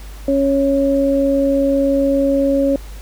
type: tone pair together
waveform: sine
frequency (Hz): 276.1 / 553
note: C#4 / C#5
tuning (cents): -7 / -4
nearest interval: octave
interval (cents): 1203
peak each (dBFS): -15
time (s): 0.28-2.76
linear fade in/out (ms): 2
effects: added 50 Hz sine -30 dBFS peak until 3.01 s + pink hiss -42 dBFS RMS until 3.01 s